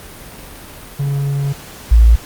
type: tone pair in turn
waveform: triangle / sine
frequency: 140.4 / 56.66 Hz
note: C#3 / A#1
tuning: +22 / -49 cents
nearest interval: octave + major third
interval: 1571 cents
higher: first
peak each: -13 / -4 dBFS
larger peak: second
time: 0.99-1.53 / 1.91-2.16 s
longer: first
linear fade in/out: 10 ms
effects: pink hiss -35 dBFS RMS until 2.25 s + Opus 32 kbps